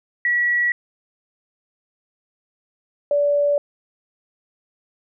sine tone pair in turn, 1932 / 578 Hz, B6 / D5, -39 / -28 cents, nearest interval octave + major sixth, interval 2089 cents, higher first, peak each -16 / -15 dBFS, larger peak second, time 0.25-0.72 / 3.11-3.58 s, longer neither, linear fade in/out 2 ms, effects none

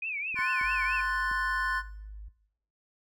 sine tone with vibrato, 2440 Hz, D#7, 34 cents flat, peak -31 dBFS, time 0.02-1.01 s, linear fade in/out 5 ms, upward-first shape triangle, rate 4.6 Hz, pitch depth 190 cents each way
clicks, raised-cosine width 3 ms, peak -35 dBFS, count 4, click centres 0.344 / 0.39 / 0.613 / 1.314 s
triangle chord, F# diminished, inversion second, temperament equal, 1046.5 / 1480 / 1760 Hz, C6 / F#6 / A6, 0 / 0 / 0 cents, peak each -30 dBFS, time 0.35-1.83 s, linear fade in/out 50 ms
sine tone, 51.91 Hz, G#1, in tune, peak -39 dBFS, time 0.63-2.29 s, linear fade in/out 10 ms
effects noise-tail reverb RT60 0.7 s tail -18 dB re dry

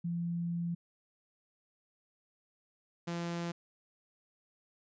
sine / sawtooth tone pair in turn, 171 / 171 Hz, F3 / F3, -36 / -36 cents, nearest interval unison, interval 0 cents, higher neither, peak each -32 / -31 dBFS, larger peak second, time 0.04-0.75 / 3.07-3.52 s, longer first, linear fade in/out 10 ms, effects resampled to 16000 Hz

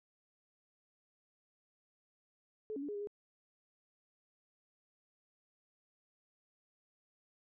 sine tone with pitch steps, 431.8 / 277.6 / 290 / 414.6 / 406.9 / 412.7 Hz, A4 / C#4 / D4 / G#4 / G#4 / G#4, -33 / +3 / -22 / -3 / -35 / -11 cents, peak -38 dBFS, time 2.7-3.072 s, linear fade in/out 0 ms, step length 62 ms, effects none

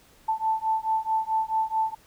sine beating tone pair, 880 / 884.6 Hz, A5 / A5, 0 / +9 cents, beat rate 4.6 Hz, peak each -26 dBFS, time 0.28-1.95 s, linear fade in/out 10 ms, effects pink hiss -57 dBFS RMS until 2.06 s

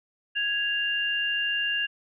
sine tone pair together, 1658.5 / 2794 Hz, G#6 / F7, -3 / 0 cents, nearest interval major sixth, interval 903 cents, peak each -28 / -26 dBFS, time 0.35-1.87 s, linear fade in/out 20 ms, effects none

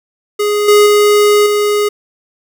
square tone with level steps, 415.3 Hz, G#4, in tune, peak -12 / -5 / -7 / -11 dBFS, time 0.39-1.89 s, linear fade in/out 10 ms, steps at 0.68 / 0.86 / 1.46 s, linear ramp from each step 5 ms, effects none

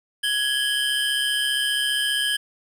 square tone cluster, 1667 / 3048 / 3183 Hz, G#6 / G7 / G7, +6 / -49 / +26 cents, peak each -26 dBFS, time 0.23-2.37 s, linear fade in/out 10 ms, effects resampled to 32000 Hz + 9-bit

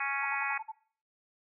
harmonic tone, 277.2 Hz, C#4, in tune, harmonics 3 / 4 / 5 / 6 / 7 / 8 / 9, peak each -38 / -38 / -38 / -38 / -38 / -38 / -38 dBFS, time 0-0.58 s, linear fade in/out 5 ms
sine tone bursts, 880 Hz, A5, in tune, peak -36 dBFS, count 6, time 0.22-0.72 s, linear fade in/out 10 ms, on 40 ms, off 52 ms
effects noise-tail reverb RT60 0.5 s tail -21 dB re dry

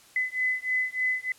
sine beating tone pair, 2015 / 2018.3 Hz, B6 / B6, +34 / +37 cents, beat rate 3.3 Hz, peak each -28 dBFS, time 0.16-1.32 s, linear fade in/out 2 ms, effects white hiss -55 dBFS RMS until 1.38 s + low-pass 11000 Hz 12 dB/octave

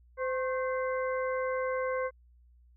harmonic tone with a mistuned harmonic, 515 Hz, C5, 28 cents flat, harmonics 1 / 2 / 3 / 4, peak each -30 / -36 / -40 / -42 dBFS, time 0.17-2.11 s, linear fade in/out 50 ms, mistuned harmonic 2, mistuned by +74 cents, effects added 60 Hz sine -57 dBFS peak until 2.76 s

